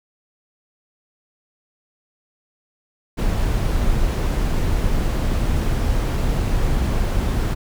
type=noise; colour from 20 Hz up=brown; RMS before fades=-19 dBFS; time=3.17-7.55 s; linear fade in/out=20 ms; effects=none